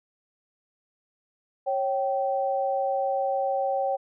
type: tone pair together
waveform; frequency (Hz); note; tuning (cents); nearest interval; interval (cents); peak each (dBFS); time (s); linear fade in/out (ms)
sine; 548 / 775; C#5 / G5; -20 / -20; tritone; 600; -26; 1.66-3.97; 20
effects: none